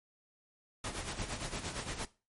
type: noise with tremolo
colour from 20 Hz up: pink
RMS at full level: -37 dBFS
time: 0.84-2.05 s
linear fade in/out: 2 ms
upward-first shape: sine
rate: 8.7 Hz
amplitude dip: 65%
effects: noise-tail reverb RT60 0.3 s tail -18 dB re dry + MP3 48 kbps